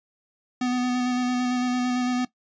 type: tone with vibrato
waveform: square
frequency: 248.9 Hz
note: B3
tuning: 14 cents sharp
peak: -23 dBFS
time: 0.61-2.25 s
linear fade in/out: 5 ms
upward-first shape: square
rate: 8.9 Hz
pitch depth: 13 cents each way
effects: noise-tail reverb RT60 0.1 s tail -18 dB re dry + resampled to 16000 Hz